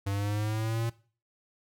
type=linear sweep; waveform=square; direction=up; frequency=98.1 to 116.54 Hz; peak=-29 dBFS; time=0.06-0.9 s; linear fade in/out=10 ms; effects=noise-tail reverb RT60 0.4 s tail -19 dB re dry